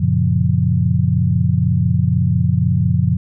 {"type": "chord", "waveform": "sine", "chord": "Gb major seventh", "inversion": "none", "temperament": "equal", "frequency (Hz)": [92.5, 116.54, 138.59, 174.61], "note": ["Gb2", "Bb2", "Db3", "F3"], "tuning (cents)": [0, 0, 0, 0], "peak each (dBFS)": -18, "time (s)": [0, 3.17], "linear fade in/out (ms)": 10, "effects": []}